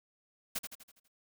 white noise with echo, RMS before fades -35 dBFS, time 0.55-0.59 s, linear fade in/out 10 ms, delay 82 ms, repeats 6, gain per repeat -6 dB, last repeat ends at 1.082 s, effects none

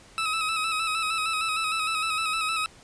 20% pulse tone with vibrato, 1291 Hz, E6, 37 cents flat, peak -20 dBFS, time 0.18-2.66 s, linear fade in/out 0 ms, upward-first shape square, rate 6.5 Hz, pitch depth 35 cents each way, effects pink hiss -52 dBFS RMS until 2.83 s + resampled to 22050 Hz

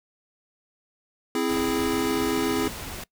square chord, C augmented, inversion none, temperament equal, 261.6 / 329.6 / 415.3 Hz, C4 / E4 / G#4, 0 / 0 / 0 cents, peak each -28 dBFS, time 1.35-2.68 s, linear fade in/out 2 ms
pink noise, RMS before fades -36 dBFS, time 1.49-3.04 s, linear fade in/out 5 ms
effects noise-tail reverb RT60 0.1 s tail -22 dB re dry

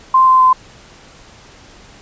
sine tone with pitch steps, 1044 / 1036.2 / 1028.4 Hz, C6 / C6 / C6, -4 / -17 / -30 cents, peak -6 dBFS, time 0.14-0.53 s, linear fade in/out 5 ms, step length 130 ms, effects pink hiss -42 dBFS RMS until 2.01 s + resampled to 16000 Hz

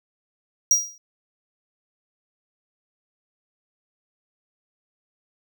square tone with exponential decay, 5730 Hz, F8, 44 cents sharp, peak -12 dBFS, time 0.71-0.98 s, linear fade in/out 2 ms, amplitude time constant 58 ms, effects none

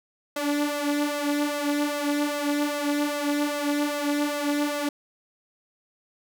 sawtooth tone with flanger, 291.4 Hz, D4, 13 cents flat, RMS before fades -26 dBFS, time 0.36-4.89 s, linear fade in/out 5 ms, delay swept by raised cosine 1.5 to 4 ms, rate 2.5 Hz, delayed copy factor +0.65, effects none

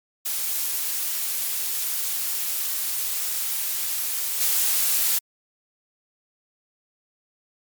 blue noise with level steps, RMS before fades -26 / -21 dBFS, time 0.25-5.19 s, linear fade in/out 10 ms, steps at 4.4 s, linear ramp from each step 10 ms, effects MP3 96 kbps

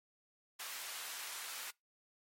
pink high-pass noise, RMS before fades -45 dBFS, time 0.59-1.71 s, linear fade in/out 10 ms, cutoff 1200 Hz, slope 12 dB/octave, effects noise-tail reverb RT60 0.2 s tail -25 dB re dry + MP3 64 kbps

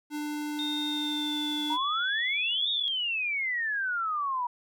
square tone, 297.9 Hz, D4, 25 cents sharp, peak -32 dBFS, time 0.1-1.78 s, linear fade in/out 50 ms
sine tone with pitch glide, 3661 to 3416 Hz, A#7 to G#7, -32 to +48 cents, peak -31 dBFS, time 0.59-2.88 s, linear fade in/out 0 ms, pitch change -120 cents, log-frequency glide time 0.88-1.73 s
sine exponential two-way sweep, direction up then down, 913 to 3740 to 952 Hz, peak -27 dBFS, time 1.7-4.47 s, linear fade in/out 5 ms, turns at 2.7 s
effects none

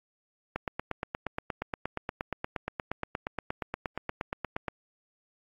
click train, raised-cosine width 0.5 ms, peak -16 dBFS, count 36, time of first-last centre 0.56-4.682 s, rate 8.49 Hz, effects AAC 32 kbps

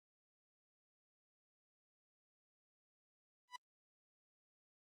sawtooth tone with exponential growth, 989 Hz, B5, 2 cents sharp, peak -38 dBFS, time 3.48-3.56 s, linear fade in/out 5 ms, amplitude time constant 16 ms, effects low-pass 7000 Hz 12 dB/octave + Opus 32 kbps

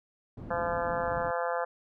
white low-pass noise, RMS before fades -41 dBFS, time 0.37-1.31 s, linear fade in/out 5 ms, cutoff 230 Hz, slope 12 dB/octave
harmonic tone, 171.4 Hz, F3, 32 cents flat, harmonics 3 / 4 / 5 / 6 / 7 / 8 / 9 / 10, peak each -32 / -34 / -36 / -38 / -39 / -40 / -41 / -42 dBFS, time 0.5-1.65 s, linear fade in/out 10 ms
effects none

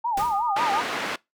sine tone with vibrato, 873 Hz, A5, 14 cents flat, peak -22 dBFS, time 0.04-0.81 s, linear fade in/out 10 ms, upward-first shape sine, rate 5.5 Hz, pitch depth 190 cents each way
pink noise with exponential decay, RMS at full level -30 dBFS, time 0.17-0.55 s, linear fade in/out 5 ms, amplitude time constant 82 ms
sine tone with tremolo, 1224 Hz, D#6, 29 cents flat, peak -25 dBFS, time 0.19-0.83 s, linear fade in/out 10 ms, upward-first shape triangle, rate 7.3 Hz, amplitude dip 70%
white band-pass noise, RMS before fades -29 dBFS, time 0.56-1.16 s, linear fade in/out 5 ms, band 230 to 2100 Hz, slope 12 dB/octave
effects noise-tail reverb RT60 0.2 s tail -23 dB re dry

